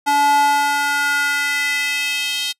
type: tone with high-pass filter sweep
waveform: square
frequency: 287 Hz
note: D4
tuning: 40 cents flat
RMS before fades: -18 dBFS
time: 0.06-2.53 s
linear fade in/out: 20 ms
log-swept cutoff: 700 to 3400 Hz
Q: 3.2
effects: noise-tail reverb RT60 0.1 s tail -26 dB re dry + resampled to 32000 Hz